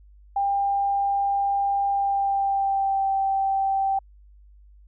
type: tone with pitch glide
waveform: sine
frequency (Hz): 797 to 779.2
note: G5 to G5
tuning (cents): +28 to -11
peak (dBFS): -20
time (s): 0.36-3.99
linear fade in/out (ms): 5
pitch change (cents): -39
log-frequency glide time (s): 1.89-3.1
effects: added 50 Hz sine -48 dBFS peak until 4.87 s